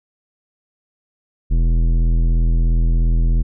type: tone with tanh clipping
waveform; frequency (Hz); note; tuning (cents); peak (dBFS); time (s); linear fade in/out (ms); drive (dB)
sine; 41.49; E1; +12; -14; 1.5-3.43; 20; 13
effects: none